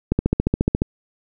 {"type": "click train", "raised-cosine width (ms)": 3, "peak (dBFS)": -4, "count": 11, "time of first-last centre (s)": [0.12, 0.819], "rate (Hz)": 14.3, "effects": []}